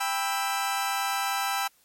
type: chord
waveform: sawtooth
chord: E minor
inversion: first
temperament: just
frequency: 791.1 / 988.9 / 1318.5 Hz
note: G5 / B5 / E6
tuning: +16 / +2 / 0 cents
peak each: -25 / -29 / -27 dBFS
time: 0-1.68 s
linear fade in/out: 10 ms
effects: white hiss -63 dBFS RMS until 1.84 s + MP3 64 kbps